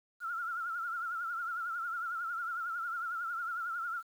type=tone with vibrato; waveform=sine; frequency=1378 Hz; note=F6; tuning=24 cents flat; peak=-34 dBFS; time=0.2-4.03 s; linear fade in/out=50 ms; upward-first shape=triangle; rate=11 Hz; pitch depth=100 cents each way; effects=10-bit